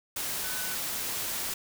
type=tone in noise; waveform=sine; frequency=1500 Hz; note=F#6; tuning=23 cents sharp; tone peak=-40 dBFS; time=0.43-0.75 s; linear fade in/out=5 ms; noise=white; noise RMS=-33 dBFS; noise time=0.16-1.54 s; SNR=-10 dB; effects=none